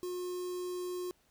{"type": "tone with notch filter", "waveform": "square", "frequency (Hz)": 360.1, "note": "F#4", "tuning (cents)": -47, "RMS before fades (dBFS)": -38, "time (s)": [0.03, 1.11], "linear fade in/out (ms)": 0, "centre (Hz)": 2000, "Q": 0.53, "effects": ["pink hiss -70 dBFS RMS until 1.3 s"]}